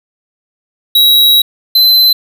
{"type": "tone pair in turn", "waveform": "square", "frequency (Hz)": [3861, 4058], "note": ["B7", "B7"], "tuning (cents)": [-40, 46], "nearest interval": "minor second", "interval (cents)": 86, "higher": "second", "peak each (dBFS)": -5, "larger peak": "neither", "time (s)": [[0.95, 1.42], [1.75, 2.13]], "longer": "first", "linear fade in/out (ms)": 5, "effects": []}